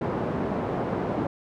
pink band-pass noise, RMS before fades -28 dBFS, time 0.01-1.27 s, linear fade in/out 5 ms, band 150 to 790 Hz, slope 12 dB/octave, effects none

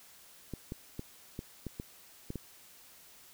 clicks, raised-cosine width 3 ms, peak -25 dBFS, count 8, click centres 0.537 / 0.721 / 0.994 / 1.391 / 1.667 / 1.799 / 2.304 / 2.357 s, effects white hiss -57 dBFS RMS until 3.33 s

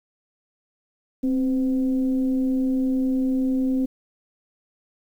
sine tone with frequency modulation, 262.4 Hz, C4, 5 cents sharp, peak -19 dBFS, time 1.23-3.86 s, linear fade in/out 10 ms, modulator 247 Hz, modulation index 0.35, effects 9-bit

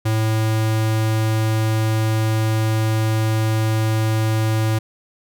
square tone, 110 Hz, A2, in tune, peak -17 dBFS, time 0.05-4.79 s, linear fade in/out 10 ms, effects none

